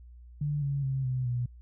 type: tone with pitch steps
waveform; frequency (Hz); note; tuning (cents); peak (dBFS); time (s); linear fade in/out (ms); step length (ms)
sine; 146.83 / 140.28 / 134.02 / 128.04 / 122.33; D3 / C#3 / C3 / C3 / B2; 0 / +21 / +42 / -37 / -16; -27; 0.41-1.46; 5; 210
effects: added 60 Hz sine -47 dBFS peak until 1.61 s